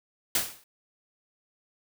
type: noise with exponential decay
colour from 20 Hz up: white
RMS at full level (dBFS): -22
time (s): 0.35-0.64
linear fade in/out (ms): 2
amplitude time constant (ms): 62
effects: none